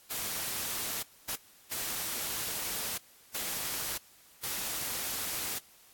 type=noise bursts at uneven times; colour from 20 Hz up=white; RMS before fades=-35 dBFS; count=5; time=0.1-1.03 / 1.28-1.36 / 1.71-2.98 / 3.34-3.98 / 4.43-5.59 s; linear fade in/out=10 ms; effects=white hiss -59 dBFS RMS until 5.93 s + AAC 64 kbps